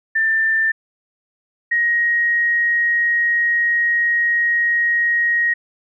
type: tone pair in turn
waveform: sine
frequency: 1784 / 1883 Hz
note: A6 / A#6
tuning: +23 / +17 cents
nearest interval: minor second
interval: 94 cents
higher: second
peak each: -14 dBFS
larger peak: neither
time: 0.15-0.72 / 1.71-5.54 s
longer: second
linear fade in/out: 10 ms
effects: none